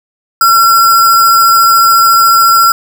sine tone with sample-and-hold, 1357 Hz, E6, 50 cents sharp, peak -3 dBFS, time 0.41-2.72 s, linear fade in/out 2 ms, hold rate 6300 Hz, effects none

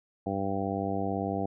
harmonic tone, 98 Hz, G2, in tune, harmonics 1 / 2 / 3 / 4 / 5 / 6 / 7 / 8, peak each -37 / -34 / -35 / -38 / -37 / -44 / -35 / -37 dBFS, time 0.26-1.46 s, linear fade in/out 5 ms, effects none

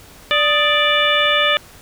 harmonic tone with a mistuned harmonic, 587 Hz, D5, 1 cent flat, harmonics 1 / 2 / 3 / 4 / 5 / 6, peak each -20 / -20 / -20 / -20 / -20 / -20 dBFS, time 0.31-1.57 s, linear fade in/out 0 ms, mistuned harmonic 2, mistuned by +99 cents, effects pink hiss -43 dBFS RMS until 1.81 s

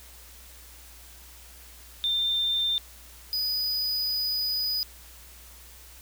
sine / square tone pair in turn, 3592 / 4964 Hz, A7 / D#8, +35 / -5 cents, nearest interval tritone, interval 560 cents, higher second, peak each -23 / -26 dBFS, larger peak first, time 2.04-2.78 / 3.33-4.83 s, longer second, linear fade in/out 0 ms, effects added 60 Hz sine -50 dBFS peak until 6.01 s + white hiss -50 dBFS RMS until 6.01 s

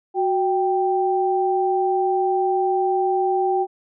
sine tone pair together, 370 / 784 Hz, F#4 / G5, 0 / 0 cents, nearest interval octave + minor second, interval 1300 cents, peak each -20 dBFS, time 0.14-3.67 s, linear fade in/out 50 ms, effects none

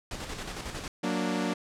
pink noise with tremolo, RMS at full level -36 dBFS, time 0.11-0.88 s, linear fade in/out 2 ms, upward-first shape square, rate 11 Hz, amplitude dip 40%
sawtooth chord, Gb augmented, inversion none, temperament equal with one note detuned, 184.36 / 233.1 / 293.7 Hz, Gb3 / Bb3 / D4, -6 / 0 / 0 cents, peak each -28 dBFS, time 1.03-1.54 s, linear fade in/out 10 ms
effects low-pass 8000 Hz 12 dB/octave

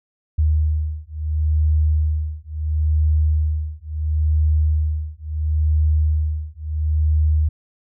sine beating tone pair, 76.6 / 77.33 Hz, D#2 / D#2, -27 / -10 cents, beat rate 0.73 Hz, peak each -19 dBFS, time 0.38-7.49 s, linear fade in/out 10 ms, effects none

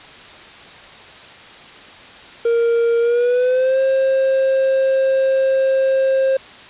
triangle tone with pitch glide, 466.2 to 532.4 Hz, A#4 to C5, 0 to +30 cents, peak -11 dBFS, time 2.45-6.37 s, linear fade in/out 5 ms, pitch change +230 cents, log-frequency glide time 3-3.8 s, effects white hiss -39 dBFS RMS until 6.69 s + resampled to 8000 Hz

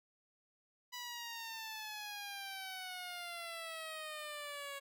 10% pulse exponential sweep, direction down, 988 to 554.4 Hz, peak -35 dBFS, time 0.92-4.8 s, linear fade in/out 20 ms, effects none

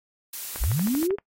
blue noise, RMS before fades -34 dBFS, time 0.33-1.07 s, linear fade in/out 5 ms
click train, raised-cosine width 0.5 ms, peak -21 dBFS, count 9, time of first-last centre 0.56-1.185 s, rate 12.8 Hz
sine linear sweep, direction up, 35.67 to 415.3 Hz, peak -21 dBFS, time 0.6-1.16 s, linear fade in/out 20 ms
effects noise-tail reverb RT60 0.1 s tail -22 dB re dry + AAC 48 kbps

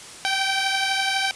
10% pulse beating tone pair, 773 / 785 Hz, G5 / G5, -24 / +2 cents, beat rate 12 Hz, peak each -14 / -18 dBFS, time 0.25-1.31 s, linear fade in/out 0 ms, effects white hiss -40 dBFS RMS until 1.35 s + resampled to 22050 Hz

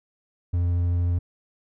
triangle tone with vibrato, 87.31 Hz, F2, in tune, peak -18 dBFS, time 0.53-1.19 s, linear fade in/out 10 ms, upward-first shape sine, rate 13 Hz, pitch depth 8 cents each way, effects none

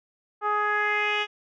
10% pulse tone with low-pass filter sweep, 418 Hz, G#4, 11 cents sharp, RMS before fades -25 dBFS, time 0.41-1.27 s, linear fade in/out 50 ms, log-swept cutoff 1100 to 3200 Hz, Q 3.2, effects none

